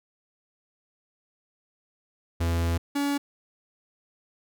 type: tone pair in turn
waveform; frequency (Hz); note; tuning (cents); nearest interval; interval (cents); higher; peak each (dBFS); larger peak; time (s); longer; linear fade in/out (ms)
45% pulse; 84.2 / 284; E2 / C#4; +37 / +42; octave + major sixth; 2105; second; -23 / -24; first; 2.4-2.78 / 2.95-3.18; first; 10
effects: none